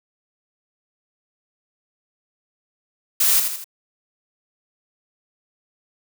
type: noise with echo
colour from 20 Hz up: blue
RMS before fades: -17 dBFS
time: 3.2-3.4 s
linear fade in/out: 5 ms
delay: 81 ms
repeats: 3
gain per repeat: -6 dB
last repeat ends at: 3.643 s
effects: none